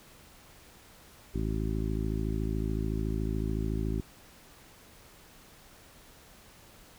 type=harmonic tone; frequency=53.8 Hz; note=A1; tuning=38 cents flat; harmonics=1 / 2 / 3 / 4 / 5 / 6 / 7; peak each=-32 / -35 / -37 / -38 / -39 / -40 / -40 dBFS; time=1.34-4.01 s; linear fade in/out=10 ms; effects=pink hiss -55 dBFS RMS until 6.98 s